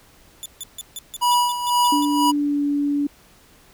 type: tone bursts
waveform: 15% pulse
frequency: 3500 Hz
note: A7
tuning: 10 cents flat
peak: -22 dBFS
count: 10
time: 0.43-2.05 s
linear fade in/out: 0 ms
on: 27 ms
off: 150 ms
type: tone with tremolo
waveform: square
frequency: 973 Hz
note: B5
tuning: 26 cents flat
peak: -15 dBFS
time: 1.21-2.32 s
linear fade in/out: 20 ms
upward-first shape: sine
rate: 2 Hz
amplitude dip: 70%
type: tone with pitch glide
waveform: sine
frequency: 292.2 to 287.5 Hz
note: D4 to D4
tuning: -9 to -37 cents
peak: -18 dBFS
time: 1.92-3.07 s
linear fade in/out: 5 ms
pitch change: -28 cents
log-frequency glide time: 2.27-2.63 s
effects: pink hiss -52 dBFS RMS until 3.73 s